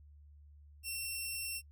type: tone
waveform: 10% pulse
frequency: 2710 Hz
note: E7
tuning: 47 cents sharp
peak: -29 dBFS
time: 0.83-1.62 s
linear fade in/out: 50 ms
effects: noise-tail reverb RT60 0.1 s tail -25 dB re dry + added 73 Hz sine -55 dBFS peak until 1.71 s